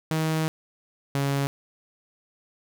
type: tone pair in turn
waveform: sawtooth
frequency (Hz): 158.5 / 139.33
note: D#3 / C#3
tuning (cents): +32 / +9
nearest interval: major second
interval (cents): 223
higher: first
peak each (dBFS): -19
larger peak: neither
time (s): 0.11-0.48 / 1.15-1.47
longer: first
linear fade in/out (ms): 0
effects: none